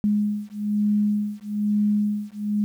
sine beating tone pair, 207.7 / 208.8 Hz, G#3 / G#3, 0 / +10 cents, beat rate 1.1 Hz, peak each -23 dBFS, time 0.04-2.64 s, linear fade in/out 0 ms, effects 9-bit

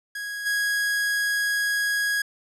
45% pulse tone with level steps, 1655 Hz, G#6, 6 cents flat, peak -30 / -22 dBFS, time 0.15-2.22 s, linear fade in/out 5 ms, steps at 0.45 s, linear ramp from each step 20 ms, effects resampled to 32000 Hz

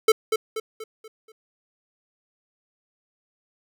square tone with echo, 440 Hz, A4, in tune, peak -13 dBFS, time 0.08-0.12 s, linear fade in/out 5 ms, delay 240 ms, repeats 5, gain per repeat -7 dB, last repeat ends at 1.32 s, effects none

